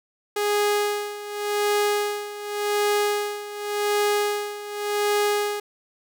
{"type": "tone with tremolo", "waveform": "sawtooth", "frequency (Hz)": 413.6, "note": "G#4", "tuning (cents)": -7, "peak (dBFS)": -15, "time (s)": [0.36, 5.6], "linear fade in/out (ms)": 5, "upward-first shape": "sine", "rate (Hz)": 0.88, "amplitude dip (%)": 80, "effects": []}